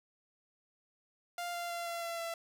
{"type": "tone with pitch steps", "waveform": "sawtooth", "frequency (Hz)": [698.5, 692.9, 687.3, 681.8, 676.3, 670.8], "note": ["F5", "F5", "F5", "F5", "E5", "E5"], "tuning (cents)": [0, -14, -28, -42, 44, 30], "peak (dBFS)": -33, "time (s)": [1.38, 2.34], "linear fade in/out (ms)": 2, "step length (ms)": 160, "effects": []}